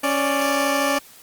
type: tone pair together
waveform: 15% pulse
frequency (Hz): 277.2 / 587.3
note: C#4 / D5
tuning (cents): 0 / 0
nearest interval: octave + minor second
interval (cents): 1300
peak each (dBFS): -15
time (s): 0.03-0.99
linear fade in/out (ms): 10
effects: white hiss -47 dBFS RMS until 1.22 s + Opus 32 kbps